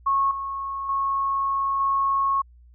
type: tone with level steps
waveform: sine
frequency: 1096 Hz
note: C#6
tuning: 20 cents flat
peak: -18 / -27 / -21 / -19 dBFS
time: 0.06-2.42 s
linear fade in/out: 10 ms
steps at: 0.31 / 0.89 / 1.8 s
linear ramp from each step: 2 ms
effects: added 60 Hz sine -48 dBFS peak until 2.74 s